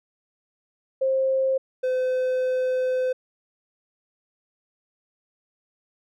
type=tone pair in turn; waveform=sine / triangle; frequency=530 / 511.2 Hz; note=C5 / C5; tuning=+22 / -40 cents; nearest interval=minor second; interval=62 cents; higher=first; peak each=-19 dBFS; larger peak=neither; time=1.01-1.58 / 1.83-3.13 s; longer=second; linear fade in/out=10 ms; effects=none